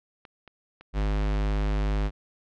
clicks, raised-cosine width 0.3 ms, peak -30 dBFS, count 6, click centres 0.252 / 0.477 / 0.81 / 1.019 / 1.231 / 1.346 s
square tone, 51.1 Hz, G#1, 27 cents flat, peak -24 dBFS, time 0.93-2.11 s, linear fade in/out 50 ms
effects low-pass 4000 Hz 12 dB/octave

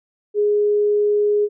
sine tone, 415.3 Hz, G#4, in tune, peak -14 dBFS, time 0.34-1.49 s, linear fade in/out 50 ms, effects none

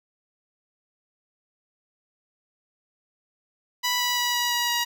10% pulse tone with pitch steps, 986 / 979.8 / 973.5 / 967.4 / 961.3 / 955.2 Hz, B5 / B5 / B5 / B5 / B5 / A#5, -3 / -14 / -25 / -36 / -47 / +42 cents, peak -14 dBFS, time 3.83-4.85 s, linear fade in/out 20 ms, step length 170 ms, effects none

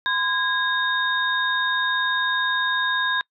sine tone cluster, 1021 / 1639 / 3703 Hz, C6 / G#6 / A#7, -43 / -23 / -12 cents, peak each -26 / -22 / -26 dBFS, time 0.06-3.21 s, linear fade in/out 0 ms, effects noise-tail reverb RT60 0.1 s tail -26 dB re dry

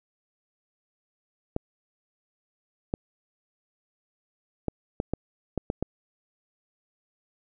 clicks, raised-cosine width 2 ms, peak -13 dBFS, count 8, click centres 1.564 / 2.939 / 4.683 / 5.001 / 5.136 / 5.577 / 5.701 / 5.826 s, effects none

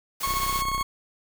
white noise, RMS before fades -33 dBFS, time 0.2-0.62 s, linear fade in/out 10 ms
40% pulse tone with tremolo, 1096 Hz, C#6, 20 cents flat, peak -22 dBFS, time 0.23-0.83 s, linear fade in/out 5 ms, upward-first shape triangle, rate 16 Hz, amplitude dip 55%
sawtooth tone, 31.77 Hz, B0, 50 cents sharp, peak -29 dBFS, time 0.26-0.83 s, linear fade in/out 10 ms
effects none

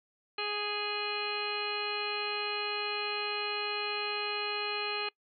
harmonic tone, 415.3 Hz, G#4, in tune, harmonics 1 / 2 / 3 / 4 / 5 / 6 / 7 / 8 / 10, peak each -39 / -41 / -40 / -44 / -46 / -37 / -41 / -49 / -39 dBFS, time 0.38-5.09 s, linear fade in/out 5 ms, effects noise-tail reverb RT60 0.1 s tail -23 dB re dry

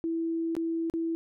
sine tone with dropouts, 329.6 Hz, E4, in tune, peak -27 dBFS, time 0.04-1.15 s, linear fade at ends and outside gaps 0 ms, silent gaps 0.552-0.566 / 0.899-0.938 s, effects none

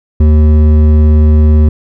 sine tone with hard clipping, 76.5 Hz, D#2, 29 cents flat, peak -5 dBFS, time 0.2-1.69 s, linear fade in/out 5 ms, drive 10 dB, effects none

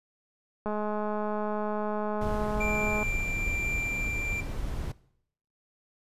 click train, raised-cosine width 1 ms, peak -19 dBFS, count 501, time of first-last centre 0.66-3.03 s, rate 211 Hz
brown noise, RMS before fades -33 dBFS, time 2.21-4.92 s, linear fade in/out 5 ms
triangle tone with tremolo, 2363 Hz, D7, 10 cents sharp, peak -26 dBFS, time 2.6-4.41 s, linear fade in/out 10 ms, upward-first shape triangle, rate 1.1 Hz, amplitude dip 25%
effects noise-tail reverb RT60 0.7 s tail -20 dB re dry + resampled to 32000 Hz

